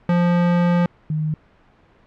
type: tone pair in turn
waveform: square / sine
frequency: 174.61 / 154.53 Hz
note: F3 / D#3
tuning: 0 / -12 cents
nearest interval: major second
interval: 212 cents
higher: first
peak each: -15 / -19 dBFS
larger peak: first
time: 0.09-0.86 / 1.1-1.34 s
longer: first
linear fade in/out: 2 ms
effects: pink hiss -54 dBFS RMS until 2.06 s + low-pass 2000 Hz 12 dB/octave